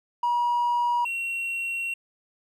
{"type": "tone pair in turn", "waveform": "triangle", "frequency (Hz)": [960, 2734], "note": ["B5", "F7"], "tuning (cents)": [-49, -37], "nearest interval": "octave + tritone", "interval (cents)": 1812, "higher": "second", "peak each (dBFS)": [-18, -25], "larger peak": "first", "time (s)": [[0.23, 1.05], [1.05, 1.94]], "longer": "second", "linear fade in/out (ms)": 5, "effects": ["tanh soft clip ceiling -17 dBFS"]}